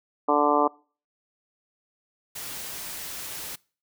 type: harmonic tone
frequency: 146.83 Hz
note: D3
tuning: in tune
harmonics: 2 / 3 / 4 / 5 / 6 / 7 / 8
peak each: -26 / -26 / -26 / -26 / -26 / -26 / -26 dBFS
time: 0.28-0.68 s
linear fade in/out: 10 ms
type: noise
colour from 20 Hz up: white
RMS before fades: -36 dBFS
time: 2.35-3.56 s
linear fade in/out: 10 ms
effects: noise-tail reverb RT60 0.4 s tail -24 dB re dry